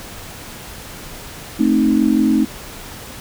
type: chord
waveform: sine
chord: A diminished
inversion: none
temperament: equal with one note detuned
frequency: 220 / 264.5 / 311.1 Hz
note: A3 / C4 / Eb4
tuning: 0 / +19 / 0 cents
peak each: -16 dBFS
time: 1.59-2.45 s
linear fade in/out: 10 ms
effects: pink hiss -34 dBFS RMS until 3.2 s